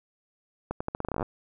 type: accelerating click train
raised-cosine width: 1 ms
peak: -16 dBFS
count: 15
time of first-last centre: 0.71-1.228 s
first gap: 95 ms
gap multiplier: 0.83
effects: none